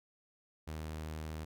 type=tone; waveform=sawtooth; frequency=78.1 Hz; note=D#2; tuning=7 cents sharp; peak=-36 dBFS; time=0.67-1.45 s; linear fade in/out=10 ms; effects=none